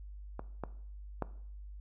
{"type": "clicks", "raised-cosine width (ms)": 1, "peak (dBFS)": [-25, -22, -19], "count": 3, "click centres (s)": [0.394, 0.637, 1.223], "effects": ["noise-tail reverb RT60 0.6 s tail -17 dB re dry", "added 50 Hz sine -44 dBFS peak until 1.8 s"]}